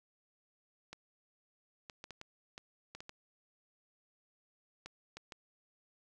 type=clicks; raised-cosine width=0.2 ms; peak=-29 dBFS; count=12; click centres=0.93 / 1.898 / 2.041 / 2.107 / 2.214 / 2.579 / 2.95 / 3.005 / 3.094 / 4.86 / 5.17 / 5.322 s; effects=none